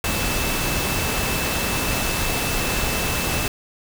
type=tone in noise; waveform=sine; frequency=2637 Hz; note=E7; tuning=in tune; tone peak=-30 dBFS; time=0.04-3.48 s; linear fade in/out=2 ms; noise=pink; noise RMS=-23 dBFS; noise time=0.04-3.48 s; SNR=-10 dB; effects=none